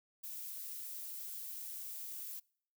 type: noise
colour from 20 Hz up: violet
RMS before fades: -45 dBFS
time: 0.23-2.4 s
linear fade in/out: 10 ms
effects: noise-tail reverb RT60 0.6 s tail -26 dB re dry